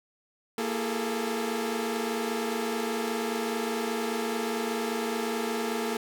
sawtooth tone cluster, 232.2 / 338.7 / 410.6 / 439.4 Hz, A#3 / E4 / G#4 / A4, -7 / +47 / -20 / -2 cents, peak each -28 / -35 / -31 / -29 dBFS, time 0.58-5.97 s, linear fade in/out 2 ms, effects none

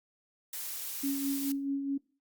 blue noise, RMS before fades -38 dBFS, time 0.53-1.52 s, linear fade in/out 2 ms
sine tone with tremolo, 277.2 Hz, C#4, in tune, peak -28 dBFS, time 1.03-1.98 s, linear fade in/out 10 ms, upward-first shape sine, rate 4.7 Hz, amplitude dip 45%
effects noise-tail reverb RT60 0.4 s tail -22 dB re dry + Opus 48 kbps

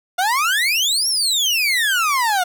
30% pulse exponential two-way sweep, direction up then down, 698.5 to 5660 to 698.5 Hz, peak -13 dBFS, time 0.18-2.44 s, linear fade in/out 10 ms, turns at 1.08 s, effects none

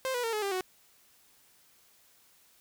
sawtooth tone with pitch steps, 524 / 488.9 / 456.2 / 425.6 / 397.1 / 370.5 Hz, C5 / B4 / A#4 / G#4 / G4 / F#4, +2 / -18 / -37 / +42 / +22 / +2 cents, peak -26 dBFS, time 0.05-0.608 s, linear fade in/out 0 ms, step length 93 ms, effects white hiss -63 dBFS RMS until 2.6 s

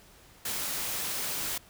white noise, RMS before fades -33 dBFS, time 0.45-1.58 s, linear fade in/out 5 ms, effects pink hiss -56 dBFS RMS until 1.69 s

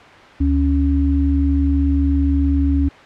sine tone pair together, 73.6 / 277.9 Hz, D2 / C#4, +4 / +4 cents, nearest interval octave + major seventh, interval 2300 cents, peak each -15 / -17 dBFS, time 0.4-2.89 s, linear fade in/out 10 ms, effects white hiss -40 dBFS RMS until 3.05 s + low-pass 2000 Hz 12 dB/octave

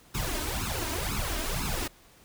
pink noise with flanger, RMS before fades -31 dBFS, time 0.14-1.88 s, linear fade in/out 10 ms, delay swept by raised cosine 0.75 to 3.25 ms, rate 2 Hz, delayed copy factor +0.95, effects pink hiss -57 dBFS RMS until 2.24 s

